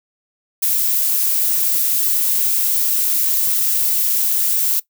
violet noise, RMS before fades -17 dBFS, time 0.62-4.8 s, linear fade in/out 10 ms, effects noise-tail reverb RT60 0.1 s tail -19 dB re dry

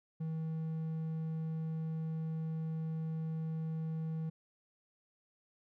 triangle tone, 160.1 Hz, D#3, 50 cents sharp, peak -33 dBFS, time 0.2-4.3 s, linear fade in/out 10 ms, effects none

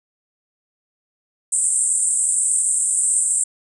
white band-pass noise, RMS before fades -19 dBFS, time 1.52-3.44 s, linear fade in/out 5 ms, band 7800 to 9000 Hz, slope 96 dB/octave, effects none

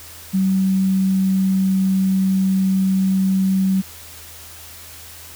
sine tone, 190.6 Hz, G3, 48 cents flat, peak -14 dBFS, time 0.33-3.82 s, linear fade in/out 20 ms, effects added 82 Hz sine -45 dBFS peak until 5.35 s + white hiss -39 dBFS RMS until 5.35 s

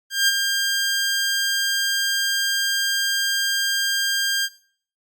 15% pulse tone with ADSR envelope, 1600 Hz, G6, 35 cents sharp, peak -7 dBFS, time 0.1-4.49 s, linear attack 180 ms, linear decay 26 ms, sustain -6 dB, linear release 47 ms, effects noise-tail reverb RT60 0.5 s tail -18 dB re dry + Opus 48 kbps

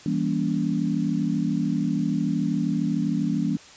sine chord, E diminished seventh, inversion none, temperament just, 164.81 / 197.78 / 237.3 / 284.8 Hz, E3 / G3 / Bb3 / Db4, 0 / +16 / +31 / +47 cents, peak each -27 dBFS, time 0.06-3.57 s, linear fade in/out 2 ms, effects white hiss -47 dBFS RMS until 3.76 s + resampled to 16000 Hz

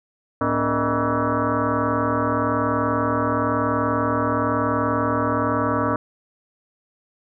sine tone with frequency modulation, 427 Hz, G#4, 48 cents sharp, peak -18 dBFS, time 0.41-5.96 s, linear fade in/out 2 ms, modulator 179 Hz, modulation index 5.3, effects none

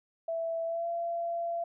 sine tone with pitch glide, 661 to 680.8 Hz, E5 to F5, +5 to -44 cents, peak -30 dBFS, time 0.28-1.64 s, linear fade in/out 5 ms, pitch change +51 cents, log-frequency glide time 0.65-0.88 s, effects none

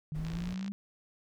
sine exponential sweep, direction up, 151 to 202.4 Hz, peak -34 dBFS, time 0.12-0.72 s, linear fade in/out 0 ms
brown noise, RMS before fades -42 dBFS, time 0.14-0.55 s, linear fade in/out 20 ms
click train, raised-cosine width 0.2 ms, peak -29 dBFS, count 26, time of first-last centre 0.25-0.68 s, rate 58.2 Hz
effects none

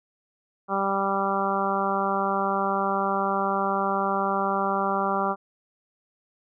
harmonic tone, 196 Hz, G3, in tune, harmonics 1 / 2 / 3 / 4 / 5 / 6 / 7, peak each -31 / -31 / -31 / -28 / -31 / -28 / -32 dBFS, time 0.68-5.36 s, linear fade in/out 50 ms, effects none

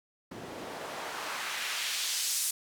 white noise with band-pass filter sweep, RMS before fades -35 dBFS, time 0.31-2.51 s, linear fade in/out 5 ms, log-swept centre 230 to 8500 Hz, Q 0.93, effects none

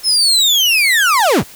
35% pulse linear sweep, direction down, 5290 to 42.14 Hz, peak -8 dBFS, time 0.03-1.44 s, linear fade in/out 50 ms, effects white hiss -38 dBFS RMS until 1.55 s

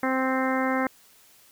harmonic tone, 261.6 Hz, C4, in tune, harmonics 1 / 2 / 3 / 4 / 5 / 6 / 7 / 8, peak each -26 / -29 / -31 / -32 / -33 / -34 / -34 / -35 dBFS, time 0.03-0.87 s, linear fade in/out 2 ms, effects white hiss -56 dBFS RMS until 1.51 s

